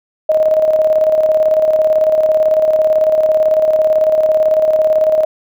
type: tone with tremolo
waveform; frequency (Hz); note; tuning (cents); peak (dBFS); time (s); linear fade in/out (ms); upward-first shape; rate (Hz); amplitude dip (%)
sine; 625; D#5; +8; -7; 0.29-5.25; 5; square; 18; 45
effects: none